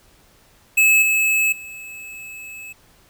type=tone with level steps; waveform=square; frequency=2594 Hz; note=E7; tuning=28 cents flat; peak=-12 / -16 / -34 dBFS; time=0.77-2.73 s; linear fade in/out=10 ms; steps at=1.02 / 1.52 s; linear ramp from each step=5 ms; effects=pink hiss -54 dBFS RMS until 3.09 s